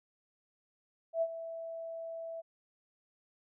sine tone with ADSR envelope, 659.3 Hz, E5, in tune, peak -26 dBFS, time 1.13-2.42 s, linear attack 87 ms, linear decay 55 ms, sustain -13 dB, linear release 23 ms, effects none

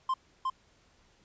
triangle tone with echo, 1046.5 Hz, C6, in tune, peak -24 dBFS, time 0.09-0.14 s, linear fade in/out 5 ms, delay 360 ms, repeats 1, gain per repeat -2 dB, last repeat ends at 0.5 s, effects pink hiss -65 dBFS RMS until 1.24 s + resampled to 16000 Hz

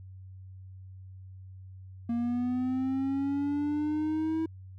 triangle linear sweep, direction up, 233.1 to 323.6 Hz, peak -25 dBFS, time 2.09-4.46 s, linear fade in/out 5 ms, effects added 94 Hz sine -44 dBFS peak until 4.78 s

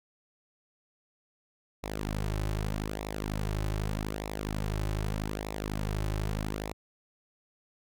sawtooth tone with flanger, 52.1 Hz, G#1, 6 cents sharp, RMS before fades -33 dBFS, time 1.83-6.73 s, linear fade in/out 10 ms, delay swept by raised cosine 0.64 to 4.34 ms, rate 0.82 Hz, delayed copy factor -0.7, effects none

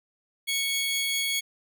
sawtooth tone pair together, 2217 / 3328 Hz, C#7 / G#7, 0 / +3 cents, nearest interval perfect fifth, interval 703 cents, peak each -25 dBFS, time 0.47-1.41 s, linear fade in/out 20 ms, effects none

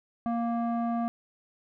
square tone with low-pass filter, 233.7 Hz, A#3, 5 cents sharp, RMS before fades -29 dBFS, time 0.26-1.08 s, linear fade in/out 0 ms, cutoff 920 Hz, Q 3, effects none

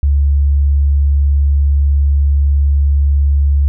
sine tone, 70.8 Hz, C#2, 37 cents sharp, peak -8 dBFS, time 0.03-3.68 s, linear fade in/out 0 ms, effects none

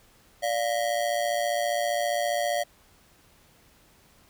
square ring-modulated tone, 644 Hz, E5, 41 cents flat, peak -22 dBFS, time 0.42-2.64 s, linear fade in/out 20 ms, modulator 57.5 Hz, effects pink hiss -59 dBFS RMS until 4.29 s

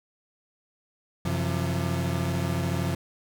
35% pulse tone cluster, 91.9 / 132.7 / 170.2 Hz, F#2 / C3 / F3, -11 / +25 / -44 cents, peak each -28 dBFS, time 1.25-2.95 s, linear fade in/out 5 ms, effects none

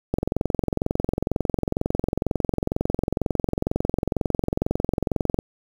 click train, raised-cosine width 2 ms, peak -8 dBFS, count 117, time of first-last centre 0.14-5.389 s, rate 22.1 Hz, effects 7-bit

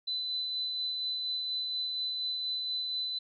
sine tone with tremolo, 4011 Hz, B7, 26 cents sharp, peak -30 dBFS, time 0.07-3.19 s, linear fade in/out 10 ms, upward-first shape sine, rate 4.2 Hz, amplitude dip 25%, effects none

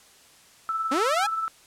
sine tone with tremolo, 1318.5 Hz, E6, in tune, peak -23 dBFS, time 0.69-1.48 s, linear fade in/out 0 ms, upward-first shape sine, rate 19 Hz, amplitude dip 45%
sawtooth linear sweep, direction up, 246.9 to 853 Hz, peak -19 dBFS, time 0.91-1.27 s, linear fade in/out 10 ms
effects white hiss -54 dBFS RMS until 1.66 s + low-pass 10000 Hz 12 dB/octave

